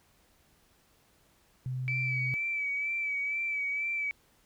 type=tone; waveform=sine; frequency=128.4 Hz; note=C3; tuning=32 cents flat; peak=-31 dBFS; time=1.66-2.34 s; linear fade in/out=0 ms
type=tone with vibrato; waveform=sine; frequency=2301 Hz; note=D7; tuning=36 cents flat; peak=-29 dBFS; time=1.88-4.11 s; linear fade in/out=0 ms; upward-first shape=sine; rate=2.1 Hz; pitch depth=37 cents each way
effects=tanh soft clip ceiling -20 dBFS + pink hiss -66 dBFS RMS until 4.45 s